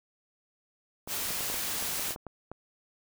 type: noise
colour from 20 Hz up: white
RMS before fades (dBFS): -33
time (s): 1.07-2.16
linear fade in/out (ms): 50
type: clicks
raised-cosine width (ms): 1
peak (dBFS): -26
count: 11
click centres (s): 1.075 / 1.306 / 1.408 / 1.5 / 1.542 / 1.825 / 1.995 / 2.108 / 2.161 / 2.267 / 2.516
effects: none